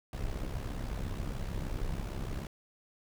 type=noise with amplitude modulation; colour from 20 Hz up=brown; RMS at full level=-33 dBFS; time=0.13-2.47 s; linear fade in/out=2 ms; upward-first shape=sine; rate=66.5 Hz; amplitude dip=70%; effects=none